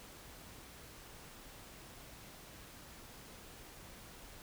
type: silence
effects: pink hiss -54 dBFS RMS until 4.42 s

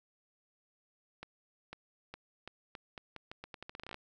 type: accelerating click train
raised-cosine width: 0.3 ms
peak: -28 dBFS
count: 20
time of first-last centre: 1.23-3.944 s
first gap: 500 ms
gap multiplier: 0.82
effects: none

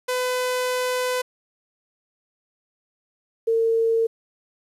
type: tone pair in turn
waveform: sawtooth / sine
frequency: 503 / 454.1 Hz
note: B4 / A#4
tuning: +32 / -45 cents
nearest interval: major second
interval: 177 cents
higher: first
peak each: -18 / -17 dBFS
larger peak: second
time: 0.08-1.22 / 3.47-4.07 s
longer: first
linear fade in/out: 10 ms
effects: resampled to 32000 Hz + 9-bit

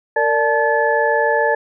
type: tone cluster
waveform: sine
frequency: 459 / 586 / 873 / 1725 Hz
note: A#4 / D5 / A5 / A6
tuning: -27 / -4 / -14 / -35 cents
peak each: -19 dBFS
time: 0.16-1.55 s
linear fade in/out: 5 ms
effects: none

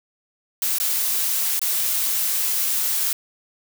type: noise with dropouts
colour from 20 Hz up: blue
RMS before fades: -22 dBFS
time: 0.62-3.13 s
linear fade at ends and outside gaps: 2 ms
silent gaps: 0.785-0.8 / 1.594-1.616 s
effects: none

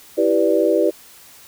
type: chord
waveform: sine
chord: E minor seventh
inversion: none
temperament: equal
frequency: 329.6 / 392 / 493.9 / 587.3 Hz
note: E4 / G4 / B4 / D5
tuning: 0 / 0 / 0 / 0 cents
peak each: -19 dBFS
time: 0.17-0.91 s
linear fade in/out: 20 ms
effects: white hiss -45 dBFS RMS until 1.47 s

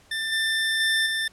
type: tone with level steps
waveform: 25% pulse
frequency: 1784 Hz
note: A6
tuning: 23 cents sharp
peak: -22 / -18 / -16 / -20 dBFS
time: 0.11-1.28 s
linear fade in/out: 5 ms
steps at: 0.32 / 0.8 / 1.06 s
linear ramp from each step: 5 ms
effects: pink hiss -56 dBFS RMS until 1.32 s + low-pass 10000 Hz 12 dB/octave

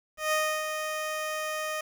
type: tone with ADSR envelope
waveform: 15% pulse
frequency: 619 Hz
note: D#5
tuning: 9 cents flat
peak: -17 dBFS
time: 0.17-1.81 s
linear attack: 150 ms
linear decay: 310 ms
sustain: -7 dB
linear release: 5 ms
effects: 9-bit

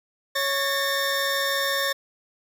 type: tone pair together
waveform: 20% pulse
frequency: 554.4 / 1806.5 Hz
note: C#5 / A6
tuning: 0 / +45 cents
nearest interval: octave + minor sixth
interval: 2045 cents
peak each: -21 / -20 dBFS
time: 0.35-1.93 s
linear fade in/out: 10 ms
effects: none

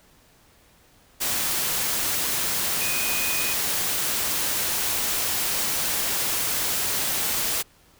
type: tone in noise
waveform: sine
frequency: 2489 Hz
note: D#7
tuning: in tune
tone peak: -29 dBFS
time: 2.8-3.55 s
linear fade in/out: 20 ms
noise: white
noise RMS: -25 dBFS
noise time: 1.2-7.63 s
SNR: -7 dB
effects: pink hiss -57 dBFS RMS until 7.99 s

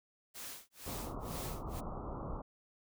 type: noise with tremolo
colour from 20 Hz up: white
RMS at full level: -45 dBFS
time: 0.34-1.81 s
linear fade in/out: 20 ms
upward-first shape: sine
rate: 2.1 Hz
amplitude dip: 100%
type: low-pass noise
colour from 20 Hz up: pink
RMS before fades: -42 dBFS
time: 0.86-2.42 s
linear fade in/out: 10 ms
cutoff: 1300 Hz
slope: 96 dB/octave
effects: none

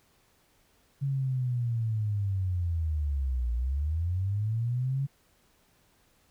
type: linear two-way sweep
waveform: sine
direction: down then up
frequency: 140.1 to 57.6 to 140.1 Hz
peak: -26 dBFS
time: 1.01-5.07 s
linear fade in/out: 20 ms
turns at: 3.53 s
effects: pink hiss -66 dBFS RMS until 6.3 s

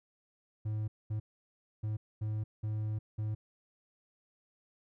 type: tone bursts at uneven times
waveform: triangle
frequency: 107.5 Hz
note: A2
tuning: 40 cents flat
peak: -30 dBFS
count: 6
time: 0.65-0.88 / 1.1-1.2 / 1.83-1.97 / 2.21-2.44 / 2.63-2.99 / 3.18-3.35 s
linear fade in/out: 10 ms
effects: none

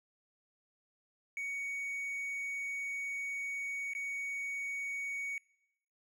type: tone with dropouts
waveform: triangle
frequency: 2238 Hz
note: C#7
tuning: 16 cents sharp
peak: -34 dBFS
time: 1.37-5.38 s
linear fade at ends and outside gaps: 1 ms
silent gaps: 3.935-3.95 s
effects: noise-tail reverb RT60 0.8 s tail -24 dB re dry

